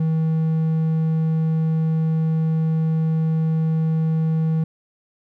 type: tone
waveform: triangle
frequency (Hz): 160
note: D#3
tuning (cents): +49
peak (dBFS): -15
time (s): 0-4.64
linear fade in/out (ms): 5
effects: none